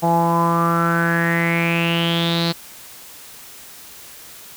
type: tone with low-pass filter sweep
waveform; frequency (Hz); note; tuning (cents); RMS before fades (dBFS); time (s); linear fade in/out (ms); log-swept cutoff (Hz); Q
sawtooth; 168.4; E3; +37; -18; 0.02-2.53; 20; 780 to 4300; 8.1
effects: white hiss -40 dBFS RMS until 4.56 s